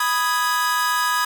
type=chord; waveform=45% pulse; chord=G# minor; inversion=first; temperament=equal; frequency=987.8 / 1244.5 / 1661.2 Hz; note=B5 / D#6 / G#6; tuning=0 / 0 / 0 cents; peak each=-23 dBFS; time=0-1.25 s; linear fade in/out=5 ms; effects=none